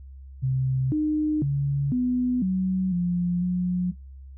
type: tone with pitch steps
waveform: sine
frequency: 131.1 / 305.2 / 140.7 / 249.4 / 187 / 176.2 / 180.1 Hz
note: C3 / D#4 / C#3 / B3 / F#3 / F3 / F#3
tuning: +4 / -33 / +26 / +17 / +19 / +16 / -46 cents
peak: -21 dBFS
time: 0.42-3.92 s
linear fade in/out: 20 ms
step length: 500 ms
effects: noise-tail reverb RT60 0.2 s tail -21 dB re dry + added 67 Hz sine -40 dBFS peak until 4.37 s